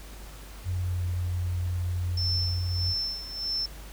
sine tone with pitch glide, 90.5 to 88.89 Hz, F#2 to F2, -38 to +31 cents, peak -26 dBFS, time 0.64-2.95 s, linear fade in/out 50 ms, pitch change -31 cents, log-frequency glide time 0.8-1.06 s
sine tone with tremolo, 5330 Hz, E8, 18 cents sharp, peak -26 dBFS, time 2.17-3.66 s, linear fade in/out 5 ms, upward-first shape sine, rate 1.6 Hz, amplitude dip 75%
effects added 50 Hz sine -42 dBFS peak until 3.92 s + pink hiss -48 dBFS RMS until 3.92 s

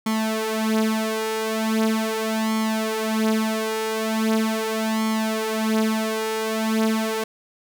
sawtooth tone with flanger, 220 Hz, A3, in tune, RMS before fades -23 dBFS, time 0.06-7.24 s, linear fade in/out 5 ms, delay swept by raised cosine 0.92 to 6.72 ms, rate 0.4 Hz, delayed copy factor +0.8, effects none

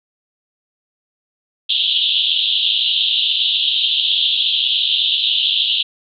white band-pass noise, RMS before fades -17 dBFS, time 1.69-5.83 s, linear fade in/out 10 ms, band 2900 to 3800 Hz, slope 96 dB/octave, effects none

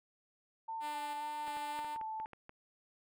sine tone with vibrato, 887 Hz, A5, 14 cents sharp, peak -38 dBFS, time 0.68-2.26 s, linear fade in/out 10 ms, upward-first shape square, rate 1.9 Hz, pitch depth 20 cents each way
5% pulse tone with tremolo, 297 Hz, D4, 20 cents sharp, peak -34 dBFS, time 0.8-1.98 s, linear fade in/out 50 ms, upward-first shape square, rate 1.5 Hz, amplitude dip 35%
clicks, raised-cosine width 0.5 ms, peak -35 dBFS, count 10, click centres 1.479 / 1.569 / 1.79 / 1.846 / 1.961 / 2.013 / 2.2 / 2.259 / 2.333 / 2.494 s
effects none

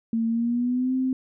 sine tone with pitch glide, 227.3 to 259.6 Hz, A#3 to C4, -43 to -13 cents, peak -21 dBFS, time 0.13-1.13 s, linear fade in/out 2 ms, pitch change +230 cents, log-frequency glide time 0.28-0.94 s, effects none

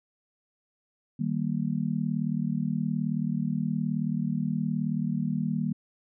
sine chord, Eb major, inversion none, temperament just, 155.56 / 194.45 / 233.3 Hz, Eb3 / G3 / Bb3, 0 / -14 / +2 cents, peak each -30 dBFS, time 1.19-5.73 s, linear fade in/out 10 ms, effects none

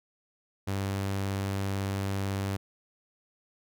sawtooth tone, 98 Hz, G2, in tune, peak -25 dBFS, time 0.67-2.57 s, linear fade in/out 10 ms, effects none

